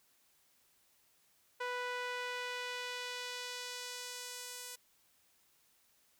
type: tone with band-pass filter sweep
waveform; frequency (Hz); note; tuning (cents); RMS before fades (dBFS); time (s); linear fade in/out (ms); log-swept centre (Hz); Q
sawtooth; 493.9; B4; 0; -42; 1.6-4.76; 10; 1400 to 9500; 0.85
effects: white hiss -71 dBFS RMS until 6.19 s